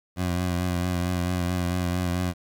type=tone with vibrato; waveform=20% pulse; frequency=89.2 Hz; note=F2; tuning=37 cents sharp; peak=-19 dBFS; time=0.16-2.34 s; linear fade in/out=50 ms; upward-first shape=triangle; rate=4.5 Hz; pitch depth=46 cents each way; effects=9-bit

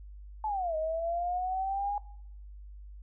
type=linear two-way sweep; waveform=sine; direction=down then up; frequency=880 to 622.3 to 825 Hz; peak=-29 dBFS; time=0.44-1.98 s; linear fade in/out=2 ms; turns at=0.76 s; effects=noise-tail reverb RT60 0.7 s tail -20 dB re dry + added 50 Hz sine -44 dBFS peak until 3.02 s

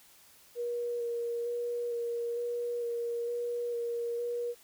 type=tone with vibrato; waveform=sine; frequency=475 Hz; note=A#4; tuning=33 cents sharp; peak=-31 dBFS; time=0.55-4.55 s; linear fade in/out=50 ms; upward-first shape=square; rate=1.1 Hz; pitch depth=13 cents each way; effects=white hiss -59 dBFS RMS until 4.63 s

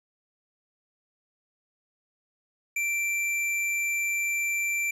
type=tone; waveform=square; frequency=2349 Hz; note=D7; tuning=in tune; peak=-26 dBFS; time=2.76-4.91 s; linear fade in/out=5 ms; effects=low-pass 12000 Hz 12 dB/octave + 11-bit

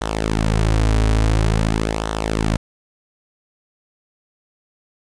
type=tone with flanger; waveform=sawtooth; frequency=54 Hz; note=A1; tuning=32 cents flat; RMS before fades=-18 dBFS; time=0.01-2.57 s; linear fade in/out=5 ms; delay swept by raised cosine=0.41 to 5.81 ms; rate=0.48 Hz; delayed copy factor=-0.7; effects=resampled to 22050 Hz + 7-bit

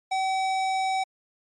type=tone with hard clipping; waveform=sine; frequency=763 Hz; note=G5; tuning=47 cents flat; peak=-25 dBFS; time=0.11-1.04 s; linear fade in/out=10 ms; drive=16 dB; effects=MP3 48 kbps

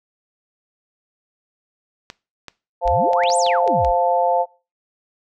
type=clicks; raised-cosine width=0.2 ms; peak=-16 dBFS; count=9; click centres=2.101 / 2.483 / 2.877 / 3.133 / 3.236 / 3.301 / 3.465 / 3.677 / 3.848 s
type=chord; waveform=sine; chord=F major; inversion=second; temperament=equal; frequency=523.3 / 698.5 / 880 Hz; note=C5 / F5 / A5; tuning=0 / 0 / 0 cents; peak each=-20 / -18 / -20 dBFS; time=2.81-4.46 s; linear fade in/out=50 ms
type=exponential two-way sweep; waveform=sine; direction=up then down; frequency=36.12 to 9320 to 36.12 Hz; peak=-23 dBFS; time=2.85-3.92 s; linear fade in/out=10 ms; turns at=3.37 s
effects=noise-tail reverb RT60 0.3 s tail -20 dB re dry

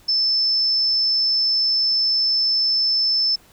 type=tone; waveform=sine; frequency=5274 Hz; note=E8; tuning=in tune; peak=-16 dBFS; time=0.08-3.36 s; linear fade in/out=10 ms; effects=pink hiss -52 dBFS RMS until 3.52 s

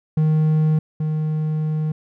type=tone pair in turn; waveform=triangle; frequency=155.56 / 154.96 Hz; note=D#3 / D#3; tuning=0 / -7 cents; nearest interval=unison; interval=7 cents; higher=first; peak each=-12 / -17 dBFS; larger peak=first; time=0.17-0.79 / 1-1.92 s; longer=second; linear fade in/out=5 ms; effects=none

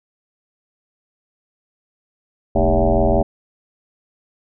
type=tone with frequency modulation; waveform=sine; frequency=311.1 Hz; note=D#4; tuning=in tune; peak=-12 dBFS; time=2.55-3.23 s; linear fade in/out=10 ms; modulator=85.8 Hz; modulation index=4.9; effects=none

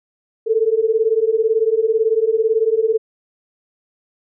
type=beating tone pair; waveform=sine; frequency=434.6 / 452.6 Hz; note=A4 / A4; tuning=-21 / +49 cents; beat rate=18 Hz; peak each=-17 / -16 dBFS; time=0.46-2.98 s; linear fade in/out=20 ms; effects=none

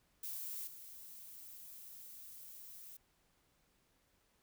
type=noise with level steps; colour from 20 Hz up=violet; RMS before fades=-44 / -53 dBFS; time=0.23-2.97 s; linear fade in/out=5 ms; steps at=0.67 s; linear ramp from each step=5 ms; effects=pink hiss -75 dBFS RMS until 4.42 s

